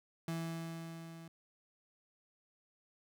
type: tone with level ramp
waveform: 35% pulse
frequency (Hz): 165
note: E3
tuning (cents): +2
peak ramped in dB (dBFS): -34 to -48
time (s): 0.28-1.28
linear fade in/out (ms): 2
effects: none